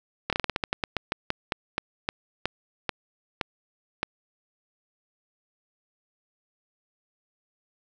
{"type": "slowing click train", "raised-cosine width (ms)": 0.3, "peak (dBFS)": -9, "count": 20, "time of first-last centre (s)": [0.3, 4.03], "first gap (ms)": 27, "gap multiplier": 1.19, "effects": []}